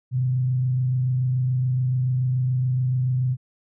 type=tone with frequency modulation; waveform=sine; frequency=127.5 Hz; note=C3; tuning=44 cents flat; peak=-19 dBFS; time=0.11-3.37 s; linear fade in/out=50 ms; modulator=27 Hz; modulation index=0.25; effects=none